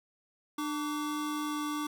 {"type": "tone pair together", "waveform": "square", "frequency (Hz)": [299.8, 1150.3], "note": ["D4", "D6"], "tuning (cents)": [36, -36], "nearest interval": "octave + major seventh", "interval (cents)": 2328, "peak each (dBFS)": [-34, -38], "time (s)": [0.58, 1.87], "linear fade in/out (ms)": 5, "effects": []}